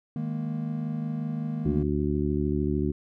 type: chord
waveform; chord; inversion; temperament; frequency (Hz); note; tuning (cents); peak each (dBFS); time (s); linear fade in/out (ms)
triangle; D# suspended fourth; none; equal; 155.56 / 207.7 / 233.1; D#3 / G#3 / A#3; 0 / 0 / 0; -29 / -34 / -30; 0.16-1.83; 2
type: harmonic tone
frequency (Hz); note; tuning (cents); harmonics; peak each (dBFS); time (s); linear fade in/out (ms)
73.42; D2; 0; 1 / 2 / 3 / 4 / 5; -30 / -30 / -30 / -30 / -30; 1.65-2.92; 10
effects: none